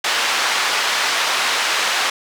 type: band-pass noise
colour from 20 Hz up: pink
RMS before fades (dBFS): -19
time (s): 0.04-2.1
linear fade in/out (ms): 5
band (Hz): 1000 to 5300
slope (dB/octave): 12
effects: none